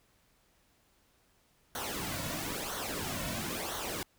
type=noise with flanger; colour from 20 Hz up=pink; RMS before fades=-37 dBFS; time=1.75-4.03 s; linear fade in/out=2 ms; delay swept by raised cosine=0.4 to 2.5 ms; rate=1 Hz; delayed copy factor=-0.7; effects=pink hiss -69 dBFS RMS until 4.18 s